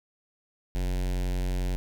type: tone with notch filter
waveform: square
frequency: 45.52 Hz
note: F#1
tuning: 28 cents flat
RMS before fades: -28 dBFS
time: 0.75-1.76 s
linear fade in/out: 0 ms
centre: 1200 Hz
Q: 1.6
effects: none